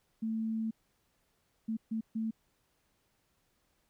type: tone bursts at uneven times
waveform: sine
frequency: 222.3 Hz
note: A3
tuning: 18 cents sharp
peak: -31 dBFS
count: 4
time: 0.22-0.71 / 1.68-1.77 / 1.91-2.01 / 2.15-2.31 s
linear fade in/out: 10 ms
effects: pink hiss -75 dBFS RMS until 3.89 s